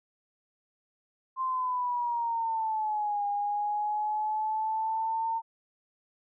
sine exponential two-way sweep, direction down then up, 1053 to 813 to 910 Hz, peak -27 dBFS, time 1.36-5.42 s, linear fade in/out 50 ms, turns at 3.26 s, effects none

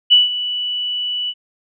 sine tone with ADSR envelope, 2960 Hz, F#7, in tune, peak -5 dBFS, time 0.1-1.34 s, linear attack 25 ms, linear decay 160 ms, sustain -14 dB, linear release 50 ms, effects none

